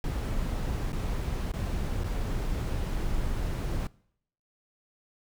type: noise with dropouts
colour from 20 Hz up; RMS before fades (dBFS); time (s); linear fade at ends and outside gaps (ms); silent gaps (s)
brown; -30; 0.04-3.87; 1; 0.921-0.929 / 1.518-1.537 / 2.036-2.042
effects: noise-tail reverb RT60 0.7 s tail -23 dB re dry